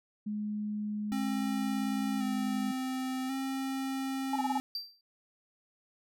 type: tone with pitch glide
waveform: sine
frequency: 210 to 208.7 Hz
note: G#3 to G#3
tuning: +19 to +9 cents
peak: -32 dBFS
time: 0.26-2.72 s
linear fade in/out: 10 ms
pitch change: -10 cents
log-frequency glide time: 0.69-2.31 s
type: tone with vibrato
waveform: square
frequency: 263.4 Hz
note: C4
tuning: 12 cents sharp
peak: -33 dBFS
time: 1.12-4.6 s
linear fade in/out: 0 ms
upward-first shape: square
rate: 0.46 Hz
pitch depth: 26 cents each way
type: tone bursts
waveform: sine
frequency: 841 Hz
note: G#5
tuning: 22 cents sharp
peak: -27 dBFS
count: 5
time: 4.33-4.579 s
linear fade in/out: 5 ms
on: 29 ms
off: 26 ms
type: tone with exponential decay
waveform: triangle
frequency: 4692 Hz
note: D8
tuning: 2 cents flat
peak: -30 dBFS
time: 4.75-5.01 s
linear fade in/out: 2 ms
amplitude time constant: 56 ms
effects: none